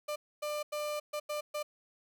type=tone bursts at uneven times; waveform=35% pulse; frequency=596 Hz; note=D5; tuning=25 cents sharp; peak=-32 dBFS; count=6; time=0.08-0.16 / 0.42-0.63 / 0.72-1 / 1.13-1.2 / 1.29-1.41 / 1.54-1.63 s; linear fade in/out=10 ms; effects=none